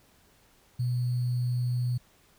sine tone with sample-and-hold, 123.3 Hz, B2, 2 cents flat, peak -25 dBFS, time 0.79-1.98 s, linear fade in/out 10 ms, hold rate 4410 Hz, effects pink hiss -62 dBFS RMS until 2.38 s

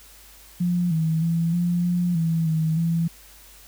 sine tone with pitch steps, 176.2 / 160.3 / 166.5 / 174.5 / 176.3 / 163.9 / 158.9 / 166.5 Hz, F3 / E3 / E3 / F3 / F3 / E3 / D#3 / E3, +16 / -48 / +18 / -1 / +17 / -10 / +37 / +18 cents, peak -19 dBFS, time 0.6-3.08 s, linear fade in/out 10 ms, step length 310 ms, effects added 50 Hz sine -52 dBFS peak until 3.67 s + white hiss -49 dBFS RMS until 3.67 s

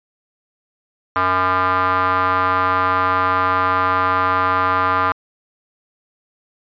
square tone with band-pass filter, 92.5 Hz, F#2, in tune, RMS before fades -17 dBFS, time 1.16-5.12 s, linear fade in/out 0 ms, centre 1200 Hz, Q 4.6, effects resampled to 11025 Hz

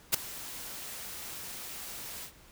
white noise with ADSR envelope, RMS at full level -22 dBFS, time 0.12-2.32 s, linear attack 23 ms, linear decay 5 ms, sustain -20 dB, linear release 88 ms, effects pink hiss -57 dBFS RMS until 2.51 s

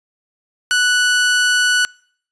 sawtooth tone, 1480 Hz, F#6, in tune, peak -9 dBFS, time 0.71-1.85 s, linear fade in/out 0 ms, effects noise-tail reverb RT60 0.6 s tail -26 dB re dry + resampled to 22050 Hz

